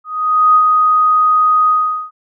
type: tone with ADSR envelope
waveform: sine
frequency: 1248 Hz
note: D#6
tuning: 5 cents sharp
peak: -5 dBFS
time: 0.04-2.11 s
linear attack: 510 ms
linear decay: 70 ms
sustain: -3 dB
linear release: 420 ms
effects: none